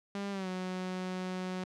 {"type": "tone with pitch glide", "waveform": "sawtooth", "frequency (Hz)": [199.9, 184.37], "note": ["G3", "F#3"], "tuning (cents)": [34, -6], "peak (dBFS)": -31, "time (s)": [0.15, 1.64], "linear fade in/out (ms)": 2, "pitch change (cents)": -140, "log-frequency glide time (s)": [0.31, 0.48], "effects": ["low-pass 6000 Hz 12 dB/octave"]}